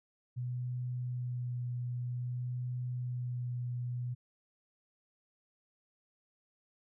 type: tone with vibrato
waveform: sine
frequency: 123.47 Hz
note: B2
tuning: in tune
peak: -34 dBFS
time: 0.36-4.15 s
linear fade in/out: 20 ms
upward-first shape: sine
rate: 0.52 Hz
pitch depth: 13 cents each way
effects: none